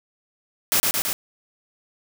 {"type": "noise with echo", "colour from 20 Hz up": "white", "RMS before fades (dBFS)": -19, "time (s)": [0.72, 0.8], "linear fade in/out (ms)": 0, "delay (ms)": 110, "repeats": 3, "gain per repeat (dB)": -2, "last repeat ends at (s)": 1.13, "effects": []}